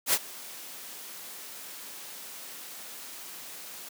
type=noise with ADSR envelope; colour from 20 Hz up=white; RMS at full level=-22 dBFS; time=0.06-3.89 s; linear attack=73 ms; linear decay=48 ms; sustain=-21 dB; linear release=7 ms; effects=high-pass 200 Hz 12 dB/octave